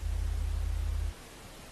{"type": "tone pair together", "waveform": "sine", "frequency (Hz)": [45.9, 77.2], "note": ["F#1", "D#2"], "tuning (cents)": [-13, -13], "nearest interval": "major sixth", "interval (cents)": 900, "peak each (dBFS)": [-31, -32], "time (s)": [0, 1.13], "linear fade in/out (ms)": 50, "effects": ["pink hiss -50 dBFS RMS until 1.71 s", "AAC 32 kbps"]}